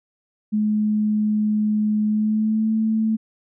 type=tone with pitch glide; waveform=sine; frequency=212.4 to 220.1 Hz; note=G#3 to A3; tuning=+39 to +1 cents; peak=-17 dBFS; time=0.52-3.17 s; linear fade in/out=20 ms; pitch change=+62 cents; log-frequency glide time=2.07-2.72 s; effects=none